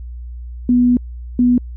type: tone pair in turn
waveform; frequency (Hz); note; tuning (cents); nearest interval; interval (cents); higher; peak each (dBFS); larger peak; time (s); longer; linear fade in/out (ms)
sine; 245.6 / 245.6; B3 / B3; -9 / -9; unison; 0; neither; -9; neither; 0.69-0.97 / 1.39-1.58; first; 2
effects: added 60 Hz sine -27 dBFS peak until 1.76 s

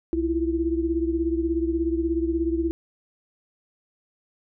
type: tone cluster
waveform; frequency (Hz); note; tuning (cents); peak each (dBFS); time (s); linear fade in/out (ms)
sine; 65.1 / 329 / 345.6; C2 / E4 / F4; -8 / -3 / -18; -30 / -23 / -28; 0.13-2.71; 0
effects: none

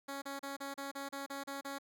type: tone bursts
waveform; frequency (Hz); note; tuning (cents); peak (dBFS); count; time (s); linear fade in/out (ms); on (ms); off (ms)
10% pulse; 277.2; C#4; 0; -32; 10; 0.08-1.786; 10; 140; 34
effects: none

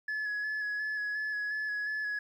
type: tone with vibrato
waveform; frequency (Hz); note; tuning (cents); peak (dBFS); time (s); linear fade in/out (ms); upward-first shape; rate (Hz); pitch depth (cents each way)
sine; 1700; G#6; +40; -29; 0.08-2.19; 5; square; 2.8; 19
effects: tanh soft clip ceiling -30 dBFS + 11-bit

